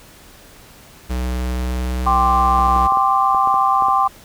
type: tone with pitch glide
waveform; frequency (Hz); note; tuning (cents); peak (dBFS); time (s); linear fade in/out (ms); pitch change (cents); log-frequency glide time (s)
square; 62.4 to 63.38; B1 to B1; +19 to +46; -20; 1.09-2.88; 20; +27; 1.6-2.69
type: chord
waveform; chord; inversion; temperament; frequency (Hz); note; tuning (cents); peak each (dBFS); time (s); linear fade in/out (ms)
sine; G suspended fourth; none; equal; 784 / 1046.5 / 1174.7; G5 / C6 / D6; 0 / 0 / 0; -17; 2.06-4.08; 10
type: clicks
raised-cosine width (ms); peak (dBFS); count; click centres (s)
1; -16; 10; 2.591 / 2.677 / 2.764 / 2.922 / 2.972 / 3.347 / 3.474 / 3.542 / 3.823 / 3.885
effects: pink hiss -44 dBFS RMS until 4.24 s

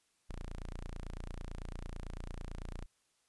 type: tone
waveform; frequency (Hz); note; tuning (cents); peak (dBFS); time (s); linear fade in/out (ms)
sawtooth; 28.99; A#0; -9; -37; 0.29-2.86; 10
effects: white hiss -75 dBFS RMS until 3.28 s + resampled to 24000 Hz

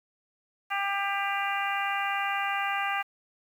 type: harmonic tone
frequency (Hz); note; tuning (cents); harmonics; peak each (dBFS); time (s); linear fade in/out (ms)
397.7; G4; +25; 2 / 3 / 4 / 5 / 6 / 7; -31 / -33 / -34 / -35 / -36 / -36; 0.7-3.03; 20
effects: 9-bit

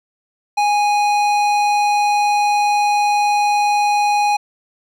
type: tone with tanh clipping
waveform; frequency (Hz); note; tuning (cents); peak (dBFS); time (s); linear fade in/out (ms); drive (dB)
sine; 827; G#5; -8; -15; 0.57-4.37; 10; 16
effects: none

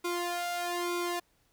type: tone with flanger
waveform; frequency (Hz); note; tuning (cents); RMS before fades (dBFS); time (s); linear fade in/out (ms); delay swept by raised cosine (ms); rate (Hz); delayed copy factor
sawtooth; 350; F4; +4; -33; 0.04-1.2; 10; 0.85 to 1.4; 1.1; +1
effects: pink hiss -70 dBFS RMS until 1.52 s

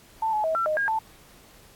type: tone with pitch steps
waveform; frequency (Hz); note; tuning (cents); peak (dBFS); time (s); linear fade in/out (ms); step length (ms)
sine; 887 / 853 / 641 / 1349 / 617 / 1625 / 884; A5 / G#5 / E5 / E6 / D#5 / G#6 / A5; +14 / +46 / -49 / +40 / -15 / -38 / +8; -22; 0.22-0.99; 5; 110
effects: pink hiss -53 dBFS RMS until 1.75 s + AAC 64 kbps

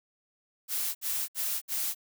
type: noise bursts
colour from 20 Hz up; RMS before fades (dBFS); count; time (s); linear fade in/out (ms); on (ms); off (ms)
blue; -31; 4; 0.68-1.949; 50; 270; 63
effects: none

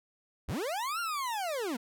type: linear two-way sweep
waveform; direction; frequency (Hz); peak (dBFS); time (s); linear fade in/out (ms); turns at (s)
40% pulse; up then down; 39.53 to 1417 to 217.1; -31; 0.48-1.77; 10; 1
effects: none

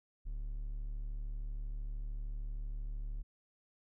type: tone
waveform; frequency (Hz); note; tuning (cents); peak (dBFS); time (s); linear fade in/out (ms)
triangle; 36.52; D1; -9; -35; 0.25-3.23; 20
effects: none

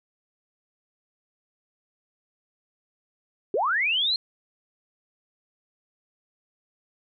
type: linear sweep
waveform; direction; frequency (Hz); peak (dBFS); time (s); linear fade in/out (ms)
sine; up; 349.2 to 4253; -21; 3.54-4.16; 2
effects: none

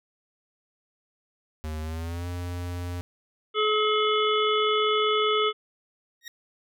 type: tone with pitch glide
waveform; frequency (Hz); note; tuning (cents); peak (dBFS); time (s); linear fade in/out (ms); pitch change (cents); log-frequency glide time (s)
square; 77.8 to 88.34; D#2 to F2; 0 to +20; -31; 1.64-3.01; 0; +220; 1.81-2.27
type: harmonic tone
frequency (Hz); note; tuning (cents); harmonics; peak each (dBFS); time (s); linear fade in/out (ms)
427.4; G#4; +50; 1 / 3 / 5 / 7 / 8; -24 / -25 / -32 / -30 / -31; 3.54-5.53; 50
type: tone with exponential growth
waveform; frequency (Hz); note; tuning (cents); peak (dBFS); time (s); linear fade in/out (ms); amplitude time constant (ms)
20% pulse; 1876; A#6; +11; -28; 6.21-6.28; 2; 15
effects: none

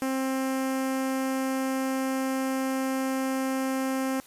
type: tone with notch filter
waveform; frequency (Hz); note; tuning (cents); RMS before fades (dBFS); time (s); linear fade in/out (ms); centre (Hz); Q
sawtooth; 264.5; C4; +19; -28; 0.02-4.2; 0; 3800; 1.3
effects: white hiss -53 dBFS RMS until 4.26 s + resampled to 32000 Hz

